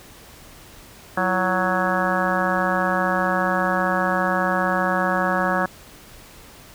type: harmonic tone with a mistuned harmonic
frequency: 185 Hz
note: F#3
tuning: in tune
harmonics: 1 / 2 / 3 / 4 / 5 / 6 / 7 / 8 / 9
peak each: -26 / -30 / -26 / -26 / -29 / -27 / -28 / -29 / -26 dBFS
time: 1.17-5.66 s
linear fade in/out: 5 ms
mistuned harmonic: 2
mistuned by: -140 cents
effects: pink hiss -45 dBFS RMS until 6.74 s